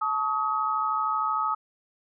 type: tone cluster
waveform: sine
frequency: 873 / 1134 / 1267 Hz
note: A5 / C#6 / D#6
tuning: -14 / +39 / +31 cents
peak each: -30 / -33 / -25 dBFS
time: 0.01-1.55 s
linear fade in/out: 10 ms
effects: none